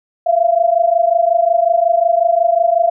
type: tone pair together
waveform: sine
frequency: 667.5 / 693 Hz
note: E5 / F5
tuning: +22 / -14 cents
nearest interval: minor second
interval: 64 cents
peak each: -13 dBFS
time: 0.26-2.9 s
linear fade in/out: 10 ms
effects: none